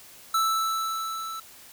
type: tone with level ramp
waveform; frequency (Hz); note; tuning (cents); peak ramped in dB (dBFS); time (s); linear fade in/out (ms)
square; 1318.5; E6; 0; -21 to -34; 0.34-1.4; 5
effects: white hiss -49 dBFS RMS until 1.72 s